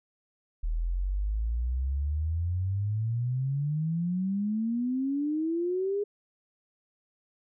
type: exponential sweep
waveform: sine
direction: up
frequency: 38.7 to 415.3 Hz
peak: -26 dBFS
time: 0.63-6.04 s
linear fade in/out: 10 ms
effects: none